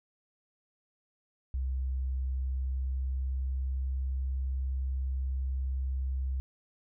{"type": "tone with pitch glide", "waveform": "sine", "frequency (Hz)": [65.1, 65.78], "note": ["C2", "C2"], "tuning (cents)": [-8, 10], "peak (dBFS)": -29, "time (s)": [1.54, 6.4], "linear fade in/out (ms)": 0, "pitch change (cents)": 18, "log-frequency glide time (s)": [2.18, 4.01], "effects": []}